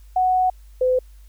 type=tone pair in turn; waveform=sine; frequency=740 / 508.7 Hz; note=F#5 / C5; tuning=0 / -49 cents; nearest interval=tritone; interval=649 cents; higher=first; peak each=-15 dBFS; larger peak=neither; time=0.16-0.5 / 0.81-0.99 s; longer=first; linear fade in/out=5 ms; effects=added 50 Hz sine -42 dBFS peak until 1.28 s + white hiss -60 dBFS RMS until 1.28 s